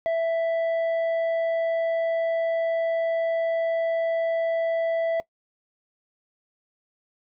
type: tone with tanh clipping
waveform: sine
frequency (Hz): 661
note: E5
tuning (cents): +5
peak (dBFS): -22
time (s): 0.06-5.2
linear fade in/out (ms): 0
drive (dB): 5
effects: noise-tail reverb RT60 0.1 s tail -20 dB re dry